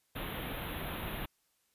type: band-stop noise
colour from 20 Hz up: pink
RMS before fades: -39 dBFS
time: 0.15-1.26 s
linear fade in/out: 10 ms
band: 3800 to 11000 Hz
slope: 96 dB/octave
effects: white hiss -75 dBFS RMS until 1.74 s + resampled to 32000 Hz